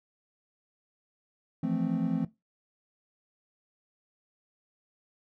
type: chord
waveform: triangle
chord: F major seventh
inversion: third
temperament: equal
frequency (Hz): 164.81 / 174.61 / 220 / 261.6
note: E3 / F3 / A3 / C4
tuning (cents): 0 / 0 / 0 / 0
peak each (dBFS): -32 / -30 / -30 / -29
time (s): 1.63-2.25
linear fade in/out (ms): 5
effects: noise-tail reverb RT60 0.2 s tail -18 dB re dry